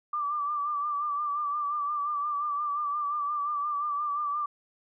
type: tone with vibrato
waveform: sine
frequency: 1174.7 Hz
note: D6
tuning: in tune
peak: -27 dBFS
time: 0.13-4.46 s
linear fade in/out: 5 ms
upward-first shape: sine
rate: 5.7 Hz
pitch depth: 46 cents each way
effects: none